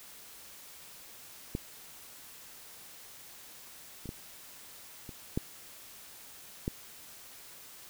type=clicks; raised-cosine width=3 ms; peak=-19 / -30 / -25 / -30 / -16 / -18 dBFS; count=6; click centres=1.551 / 4.057 / 4.091 / 5.092 / 5.375 / 6.679 s; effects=white hiss -51 dBFS RMS until 7.89 s